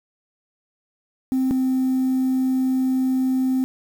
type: tone pair in turn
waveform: sine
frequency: 260.9 / 259.8 Hz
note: C4 / C4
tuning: -5 / -12 cents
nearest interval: unison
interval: 7 cents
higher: first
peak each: -16 dBFS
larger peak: neither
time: 1.32-1.51 / 1.51-3.64 s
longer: second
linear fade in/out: 0 ms
effects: tanh soft clip ceiling -14 dBFS + 7-bit